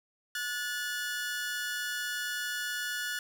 sawtooth tone pair together, 1456.4 / 1732 Hz, F#6 / A6, -28 / -28 cents, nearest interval minor third, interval 300 cents, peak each -31 / -33 dBFS, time 0.35-3.19 s, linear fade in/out 2 ms, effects none

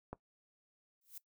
click, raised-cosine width 1 ms, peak -28 dBFS, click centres 0.13 s
violet noise with exponential growth, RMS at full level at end -44 dBFS, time 1.01-1.18 s, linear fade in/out 5 ms, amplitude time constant 36 ms
effects noise-tail reverb RT60 0.1 s tail -18 dB re dry

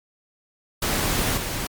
pink noise with level steps, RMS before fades -23 / -28 dBFS, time 0.82-1.67 s, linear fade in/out 5 ms, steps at 1.37 s, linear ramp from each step 10 ms, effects MP3 96 kbps

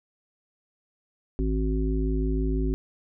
harmonic tone, 53 Hz, G#1, 36 cents sharp, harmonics 1 / 3 / 5 / 7, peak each -24 / -33 / -30 / -32 dBFS, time 1.39-2.74 s, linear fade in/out 0 ms, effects none

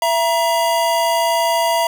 square tone pair together, 669.4 / 949 Hz, E5 / A#5, +26 / +31 cents, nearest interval tritone, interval 605 cents, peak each -18 dBFS, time 0.02-1.87 s, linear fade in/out 2 ms, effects none

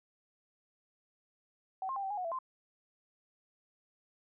sine tone with pitch steps, 760 / 1062 / 793 / 772 / 826 / 731 / 667 / 1042 Hz, F#5 / C6 / G5 / G5 / G#5 / F#5 / E5 / C6, +46 / +25 / +20 / -27 / -10 / -21 / +20 / -7 cents, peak -34 dBFS, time 1.82-2.388 s, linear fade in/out 2 ms, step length 71 ms, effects none

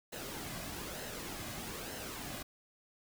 pink noise with flanger, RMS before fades -43 dBFS, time 0.12-2.43 s, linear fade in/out 10 ms, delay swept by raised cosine 0.85 to 2.25 ms, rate 1.1 Hz, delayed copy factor -0.5, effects none

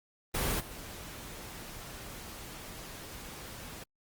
pink noise with level steps, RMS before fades -31 / -45 dBFS, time 0.34-3.84 s, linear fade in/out 10 ms, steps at 0.59 s, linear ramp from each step 20 ms, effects Opus 32 kbps

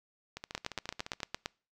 two click trains, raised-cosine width 0.2 ms, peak -23 / -16 dBFS, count 13 / 9, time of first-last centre 0.37-1.203 / 0.55-1.459 s, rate 14.4 / 8.8 Hz, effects noise-tail reverb RT60 0.4 s tail -26 dB re dry

